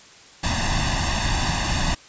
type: noise with comb filter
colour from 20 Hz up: pink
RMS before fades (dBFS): -22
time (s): 0.43-1.95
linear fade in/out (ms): 10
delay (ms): 1.1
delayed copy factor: +0.95
effects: white hiss -47 dBFS RMS until 2.08 s + resampled to 16000 Hz